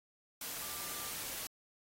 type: tone in noise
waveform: sine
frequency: 1184 Hz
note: D6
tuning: 14 cents sharp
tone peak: -53 dBFS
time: 0.62-1.11 s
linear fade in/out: 2 ms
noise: white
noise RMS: -42 dBFS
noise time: 0.41-1.47 s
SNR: -14 dB
effects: AAC 48 kbps